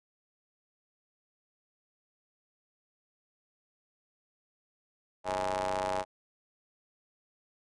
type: ring-modulated tone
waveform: sawtooth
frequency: 95.8 Hz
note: G2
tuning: 39 cents flat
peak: -23 dBFS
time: 5.24-6.05 s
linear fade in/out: 50 ms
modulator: 733 Hz
effects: resampled to 22050 Hz